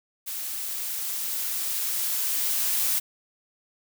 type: noise with level ramp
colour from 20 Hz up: blue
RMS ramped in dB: -33 to -24 dBFS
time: 0.26-3 s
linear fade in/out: 20 ms
effects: none